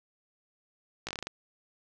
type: slowing click train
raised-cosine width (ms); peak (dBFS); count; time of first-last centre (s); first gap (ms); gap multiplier
0.2; -18; 8; 1.07-1.27; 17; 1.17
effects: none